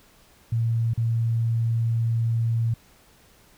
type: tone with dropouts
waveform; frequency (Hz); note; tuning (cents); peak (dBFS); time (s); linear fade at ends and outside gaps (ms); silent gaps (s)
sine; 115; A#2; -23; -20; 0.52-2.74; 5; 0.936-0.975
effects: pink hiss -56 dBFS RMS until 3.57 s

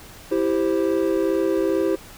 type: chord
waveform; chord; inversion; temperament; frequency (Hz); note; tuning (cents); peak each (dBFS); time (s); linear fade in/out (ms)
triangle; C major; first; equal; 329.6 / 392 / 523.3; E4 / G4 / C5; 0 / 0 / 0; -20 / -20 / -23; 0.31-1.96; 10
effects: pink hiss -43 dBFS RMS until 2.17 s

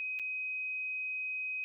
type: tone with dropouts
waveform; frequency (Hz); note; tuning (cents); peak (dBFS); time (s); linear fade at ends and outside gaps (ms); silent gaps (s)
sine; 2520; D#7; +21; -34; 0-1.64; 0; 0.19-0.196
effects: none

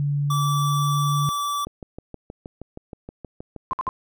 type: tone with pitch glide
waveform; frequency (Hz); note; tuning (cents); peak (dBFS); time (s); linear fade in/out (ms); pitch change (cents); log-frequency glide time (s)
sine; 143.6 to 144.77; D3 to D3; -39 to -24; -20; 0-1.29; 0; +15; 0.3-1.16
type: tone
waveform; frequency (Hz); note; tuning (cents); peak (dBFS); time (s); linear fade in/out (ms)
square; 1158; D6; -25; -24; 0.3-1.65; 5
type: click train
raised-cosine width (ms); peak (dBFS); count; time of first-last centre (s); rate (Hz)
2; -22; 15; 1.67-3.878; 6.34
type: tone bursts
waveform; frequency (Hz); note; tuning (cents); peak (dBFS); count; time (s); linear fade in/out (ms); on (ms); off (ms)
sine; 1046.5; C6; 0; -22; 3; 3.71-3.89; 0; 22; 57
effects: none

